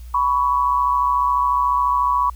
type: tone pair together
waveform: sine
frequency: 987.9 / 1122 Hz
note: B5 / C#6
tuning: 0 / +21 cents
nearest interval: major second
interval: 221 cents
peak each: -18 dBFS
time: 0.14-2.3 s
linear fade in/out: 5 ms
effects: added 60 Hz sine -33 dBFS peak until 2.35 s + white hiss -53 dBFS RMS until 2.35 s